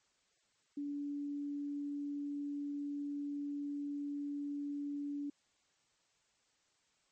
sine tone, 287.3 Hz, D4, 38 cents flat, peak -37 dBFS, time 0.77-5.3 s, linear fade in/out 5 ms, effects white hiss -75 dBFS RMS until 7.11 s + MP3 32 kbps

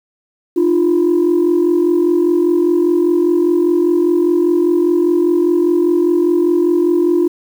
sine tone pair together, 304.2 / 349.2 Hz, D#4 / F4, -39 / 0 cents, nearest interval major second, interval 239 cents, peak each -14 / -10 dBFS, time 0.56-7.28 s, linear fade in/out 10 ms, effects tanh soft clip ceiling -6 dBFS + 7-bit

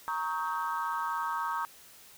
sine chord, Eb dominant seventh, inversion second, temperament equal with one note detuned, 932.3 / 1108.7 / 1272.1 / 1568 Hz, Bb5 / Db6 / Eb6 / G6, 0 / 0 / +38 / 0 cents, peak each -33 / -35 / -35 / -39 dBFS, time 0.08-1.65 s, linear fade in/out 0 ms, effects tanh soft clip ceiling -21 dBFS + white hiss -54 dBFS RMS until 2.17 s

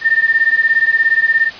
sine beating tone pair, 1800 / 1817 Hz, A6 / A#6, +39 / -45 cents, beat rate 17 Hz, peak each -13 dBFS, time 0.01-1.51 s, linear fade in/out 50 ms, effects white hiss -32 dBFS RMS until 1.59 s + resampled to 11025 Hz

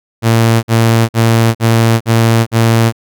sawtooth tone bursts, 114.3 Hz, A#2, 34 cents flat, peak -3 dBFS, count 6, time 0.22-2.925 s, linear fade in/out 50 ms, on 410 ms, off 49 ms, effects none

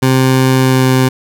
20% pulse tone with pitch glide, 130.81 to 129.91 Hz, C3 to C3, 0 to -12 cents, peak -3 dBFS, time 0.02-1.09 s, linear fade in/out 10 ms, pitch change -12 cents, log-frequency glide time 0.57-0.86 s, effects none

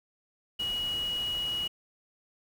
sine tone in noise, 2907 Hz, F#7, 31 cents flat, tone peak -29 dBFS, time 0.59-1.68 s, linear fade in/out 10 ms, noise pink, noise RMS -44 dBFS, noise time 0.59-1.68 s, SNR +12 dB, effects none

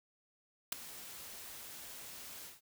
white noise with ADSR envelope, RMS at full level -31 dBFS, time 0.72-2.61 s, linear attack 5 ms, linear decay 6 ms, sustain -18 dB, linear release 160 ms, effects none

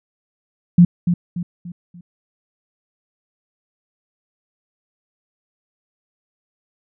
sine tone with echo, 174.61 Hz, F3, in tune, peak -5 dBFS, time 0.78-0.85 s, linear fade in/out 5 ms, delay 290 ms, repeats 4, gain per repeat -8 dB, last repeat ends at 2.01 s, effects none

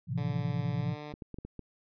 sine chord, F major seventh, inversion first, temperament equal, 110 / 130.81 / 164.81 / 174.61 Hz, A2 / C3 / E3 / F3, 0 / 0 / 0 / 0 cents, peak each -35 / -33 / -35 / -37 dBFS, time 0.07-0.97 s, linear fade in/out 50 ms
10% pulse tone with pitch glide, 144.7 to 149.03 Hz, D3 to D3, -25 to +26 cents, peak -32 dBFS, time 0.17-1.13 s, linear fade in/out 10 ms, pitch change +51 cents, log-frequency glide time 0.78-0.92 s
clicks, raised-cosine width 3 ms, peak -28 dBFS, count 6, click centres 1.139 / 1.222 / 1.343 / 1.386 / 1.45 / 1.593 s
effects resampled to 11025 Hz

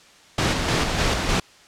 pink noise with tremolo, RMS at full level -20 dBFS, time 0.38-1.4 s, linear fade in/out 5 ms, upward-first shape square, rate 3.3 Hz, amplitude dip 35%, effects white hiss -50 dBFS RMS until 1.67 s + low-pass 6000 Hz 12 dB/octave

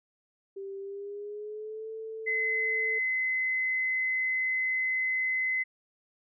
sine tone with pitch glide, 392 to 442.6 Hz, G4 to A4, 0 to +10 cents, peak -36 dBFS, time 0.56-2.99 s, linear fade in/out 10 ms, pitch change +210 cents, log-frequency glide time 0.79-1.9 s
sine tone, 2041 Hz, C7, 44 cents flat, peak -26 dBFS, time 2.26-5.64 s, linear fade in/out 20 ms
effects none

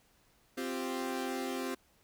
sawtooth chord, C suspended fourth, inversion none, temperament equal, 261.6 / 349.2 / 392 Hz, C4 / F4 / G4, 0 / 0 / 0 cents, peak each -33 / -37 / -36 dBFS, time 0.57-1.75 s, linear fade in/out 10 ms, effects pink hiss -68 dBFS RMS until 2.03 s

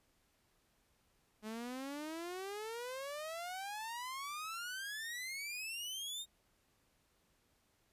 sawtooth exponential sweep, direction up, 210.9 to 3729 Hz, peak -38 dBFS, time 1.42-6.26 s, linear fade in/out 50 ms, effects pink hiss -75 dBFS RMS until 7.92 s + resampled to 32000 Hz

